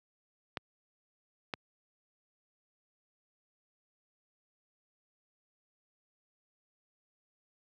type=clicks; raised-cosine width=0.3 ms; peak=-18 dBFS; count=2; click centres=0.572 / 1.538 s; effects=high-pass 100 Hz 12 dB/octave